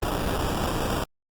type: noise with sample-and-hold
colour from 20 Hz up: pink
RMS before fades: -26 dBFS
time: 0.02-1.04 s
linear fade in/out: 5 ms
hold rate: 2100 Hz
effects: Opus 24 kbps